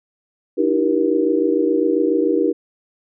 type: tone cluster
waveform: sine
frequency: 301.4 / 328.5 / 387.2 / 475.2 Hz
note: D4 / E4 / G4 / A#4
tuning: +45 / -6 / -21 / +33 cents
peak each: -20 dBFS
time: 0.57-2.53 s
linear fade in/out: 20 ms
effects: none